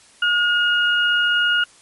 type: tone pair together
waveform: sine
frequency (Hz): 1433.2 / 2864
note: F6 / F7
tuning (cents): +44 / +43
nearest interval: octave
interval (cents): 1199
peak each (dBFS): -16 / -20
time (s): 0.22-1.64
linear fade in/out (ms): 5
effects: white hiss -50 dBFS RMS until 1.81 s + MP3 48 kbps